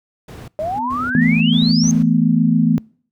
brown noise bursts, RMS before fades -30 dBFS, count 6, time 0.28-2.03 s, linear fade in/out 5 ms, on 200 ms, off 110 ms
sine exponential sweep, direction up, 597 to 6450 Hz, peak -19 dBFS, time 0.59-1.91 s, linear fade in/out 0 ms
sine tone with tremolo, 249.6 Hz, B3, 19 cents sharp, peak -23 dBFS, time 0.75-1.47 s, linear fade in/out 50 ms, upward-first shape triangle, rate 12 Hz, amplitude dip 35%
sine chord, E suspended fourth, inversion none, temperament equal, 164.81 / 220 / 246.9 Hz, E3 / A3 / B3, 0 / 0 / 0 cents, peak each -16 dBFS, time 1.15-2.78 s, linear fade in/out 0 ms
effects noise-tail reverb RT60 0.5 s tail -26 dB re dry + high-pass 80 Hz 12 dB/octave

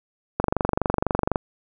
click train, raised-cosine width 1 ms, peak -6 dBFS, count 24, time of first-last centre 0.4-1.358 s, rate 24 Hz, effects none

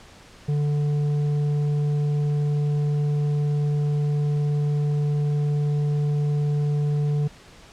sine tone with tanh clipping, 146.83 Hz, D3, in tune, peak -21 dBFS, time 0.48-7.28 s, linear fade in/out 10 ms, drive 7 dB, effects pink hiss -48 dBFS RMS until 7.72 s + low-pass 7000 Hz 12 dB/octave

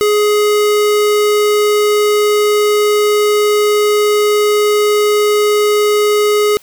square tone, 418.3 Hz, G#4, 12 cents sharp, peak -10 dBFS, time 0.01-6.57 s, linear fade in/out 0 ms, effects white hiss -45 dBFS RMS until 6.62 s

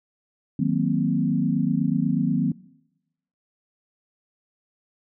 sine chord, C half-diminished seventh, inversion first, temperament equal with one note detuned, 157.28 / 185 / 233.1 / 261.6 Hz, Eb3 / Gb3 / Bb3 / C4, +19 / 0 / 0 / 0 cents, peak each -25 dBFS, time 0.59-2.52 s, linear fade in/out 5 ms, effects noise-tail reverb RT60 0.9 s tail -22 dB re dry

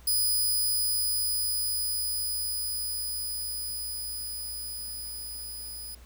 5% pulse tone with level ramp, 4978 Hz, D#8, in tune, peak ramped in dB -16 to -31 dBFS, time 0.07-5.95 s, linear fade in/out 5 ms, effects added 60 Hz sine -48 dBFS peak until 6.05 s + pink hiss -57 dBFS RMS until 6.05 s

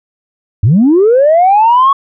sine linear sweep, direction up, 87 to 1122 Hz, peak -3 dBFS, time 0.63-1.93 s, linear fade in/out 5 ms, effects tanh soft clip ceiling -1 dBFS

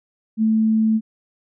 sine tone, 220 Hz, A3, in tune, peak -14 dBFS, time 0.37-1.01 s, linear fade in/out 50 ms, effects none

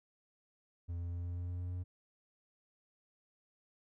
triangle tone with pitch steps, 85.9 / 86.45 / 87 / 87.55 / 88.11 / 88.67 / 89.24 / 89.81 Hz, F2 / F2 / F2 / F2 / F2 / F2 / F2 / F2, -28 / -17 / -6 / +5 / +16 / +27 / +38 / +49 cents, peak -35 dBFS, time 0.88-1.84 s, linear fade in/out 20 ms, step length 120 ms, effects none

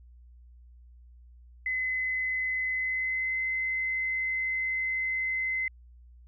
sine tone with pitch glide, 2032 to 2054 Hz, B6 to C7, +49 to -33 cents, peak -27 dBFS, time 1.66-5.68 s, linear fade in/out 2 ms, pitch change +18 cents, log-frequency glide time 2.74-3.39 s, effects added 60 Hz sine -50 dBFS peak until 6.27 s

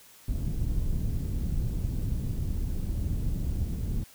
pink low-pass noise, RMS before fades -29 dBFS, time 0.28-4.04 s, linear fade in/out 5 ms, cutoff 150 Hz, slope 12 dB/octave, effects white hiss -54 dBFS RMS until 4.14 s

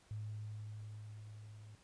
sine tone with level ramp, 106.3 Hz, G#2, 41 cents sharp, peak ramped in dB -40 to -52 dBFS, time 0.11-1.75 s, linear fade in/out 0 ms, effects pink hiss -67 dBFS RMS until 1.83 s + resampled to 22050 Hz

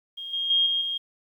sine tone with level steps, 3237 Hz, G#7, 45 cents flat, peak -33 / -25 / -18 / -22 / -26 dBFS, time 0.17-0.98 s, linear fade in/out 10 ms, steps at 0.33 / 0.5 / 0.66 / 0.81 s, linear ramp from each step 5 ms, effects 10-bit

